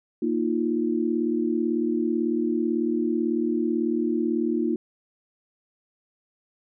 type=chord; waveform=sine; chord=Bb suspended fourth; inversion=none; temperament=equal; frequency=233.1 / 311.1 / 349.2 Hz; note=Bb3 / Eb4 / F4; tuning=0 / 0 / 0 cents; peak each=-26 dBFS; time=0.22-4.76 s; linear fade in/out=5 ms; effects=none